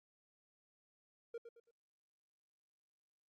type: tone with echo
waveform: triangle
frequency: 466.2 Hz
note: A#4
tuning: in tune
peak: -40 dBFS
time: 1.34-1.38 s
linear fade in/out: 5 ms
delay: 110 ms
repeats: 3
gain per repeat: -9 dB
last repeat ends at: 1.71 s
effects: Opus 48 kbps